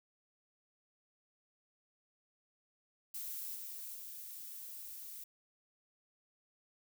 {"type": "noise with level steps", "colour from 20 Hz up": "violet", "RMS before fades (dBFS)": [-43, -46, -48], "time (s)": [3.14, 5.24], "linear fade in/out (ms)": 5, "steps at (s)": [3.54, 3.94], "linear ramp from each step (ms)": 20, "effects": []}